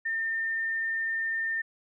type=tone; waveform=sine; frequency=1808 Hz; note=A6; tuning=47 cents sharp; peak=-27 dBFS; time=0.05-1.62 s; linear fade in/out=10 ms; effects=none